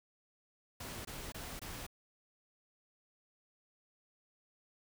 pink noise bursts, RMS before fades -45 dBFS, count 4, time 0.8-1.866 s, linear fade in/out 5 ms, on 250 ms, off 22 ms, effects none

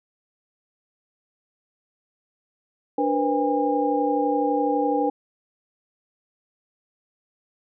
sine tone cluster, 292.2 / 481.1 / 513 / 812 Hz, D4 / B4 / C5 / G#5, -9 / -45 / -34 / -39 cents, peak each -24 / -25 / -28 / -24 dBFS, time 2.98-5.1 s, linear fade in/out 5 ms, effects none

